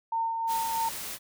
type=tone with tremolo; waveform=sine; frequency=910 Hz; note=A#5; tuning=42 cents flat; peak=-25 dBFS; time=0.12-0.89 s; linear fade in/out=5 ms; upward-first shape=sine; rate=3.1 Hz; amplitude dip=35%
type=noise; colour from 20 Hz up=white; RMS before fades=-37 dBFS; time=0.47-1.19 s; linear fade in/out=50 ms
effects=none